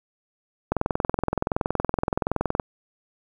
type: click train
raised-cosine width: 1 ms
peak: -8 dBFS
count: 41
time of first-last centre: 0.72-2.598 s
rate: 21.3 Hz
effects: 8-bit